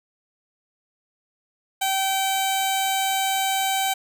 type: tone with notch filter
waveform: 15% pulse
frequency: 772 Hz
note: G5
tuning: 27 cents flat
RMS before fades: -23 dBFS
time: 1.81-3.94 s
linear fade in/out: 10 ms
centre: 1800 Hz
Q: 1.1
effects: none